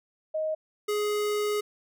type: tone pair in turn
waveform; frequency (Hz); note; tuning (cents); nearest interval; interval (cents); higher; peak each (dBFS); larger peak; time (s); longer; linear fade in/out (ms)
sine / square; 626 / 417.8; D#5 / G#4; +10 / +10; perfect fifth; 700; first; -26; neither; 0.34-0.55 / 0.88-1.61; second; 10
effects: none